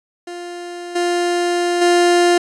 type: tone with level steps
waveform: 30% pulse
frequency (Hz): 350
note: F4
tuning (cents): +4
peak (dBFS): -25 / -13 / -8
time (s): 0.27-2.38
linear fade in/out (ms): 5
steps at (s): 0.95 / 1.81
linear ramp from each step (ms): 10
effects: resampled to 22050 Hz